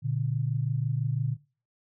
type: tone pair together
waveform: sine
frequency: 119.02 / 145 Hz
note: A#2 / D3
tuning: +36 / -22 cents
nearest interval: minor third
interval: 342 cents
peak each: -28 dBFS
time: 0.02-1.37 s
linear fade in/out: 50 ms
effects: noise-tail reverb RT60 0.4 s tail -22 dB re dry